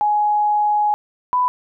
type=tone pair in turn; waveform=sine; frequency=837 / 995.5 Hz; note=G#5 / B5; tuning=+13 / +14 cents; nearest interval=minor third; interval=301 cents; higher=second; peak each=-14 dBFS; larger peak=neither; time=0.01-0.94 / 1.33-1.48 s; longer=first; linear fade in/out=0 ms; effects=none